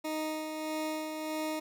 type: tone with tremolo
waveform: 20% pulse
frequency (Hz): 311.1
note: D#4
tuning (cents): 0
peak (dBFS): -27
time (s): 0.04-1.6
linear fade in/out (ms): 10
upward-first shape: sine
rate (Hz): 1.6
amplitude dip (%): 40
effects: none